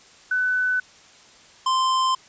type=tone pair in turn; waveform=sine / square; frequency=1500 / 1041.1 Hz; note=F#6 / C6; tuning=+23 / -9 cents; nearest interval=tritone; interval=632 cents; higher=first; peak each=-19 dBFS; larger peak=neither; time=0.31-0.8 / 1.66-2.15 s; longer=neither; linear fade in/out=5 ms; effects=white hiss -50 dBFS RMS until 2.28 s + resampled to 16000 Hz